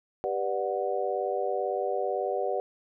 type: chord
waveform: sine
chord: G major seventh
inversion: none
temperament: just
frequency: 392 / 490 / 588 / 735 Hz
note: G4 / B4 / D5 / F#5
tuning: 0 / -14 / +2 / -12 cents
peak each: -32 dBFS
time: 0.24-2.6 s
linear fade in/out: 0 ms
effects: none